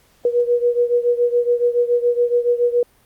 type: beating tone pair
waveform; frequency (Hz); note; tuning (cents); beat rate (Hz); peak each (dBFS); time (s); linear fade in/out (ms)
sine; 480 / 487.1; B4 / B4; -49 / -24; 7.1; -16 / -19; 0.25-2.83; 2
effects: pink hiss -56 dBFS RMS until 3.05 s + Opus 48 kbps